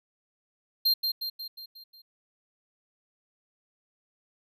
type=tone with echo; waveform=square; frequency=4186 Hz; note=C8; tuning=in tune; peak=-21 dBFS; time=0.85-0.94 s; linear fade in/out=10 ms; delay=180 ms; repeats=6; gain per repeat=-5 dB; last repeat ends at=2.02 s; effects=none